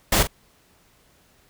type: noise with echo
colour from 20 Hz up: pink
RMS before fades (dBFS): -18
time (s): 0.12-0.23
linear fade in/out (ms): 5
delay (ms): 43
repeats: 1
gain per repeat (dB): -11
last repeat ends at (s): 0.273
effects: pink hiss -59 dBFS RMS until 1.49 s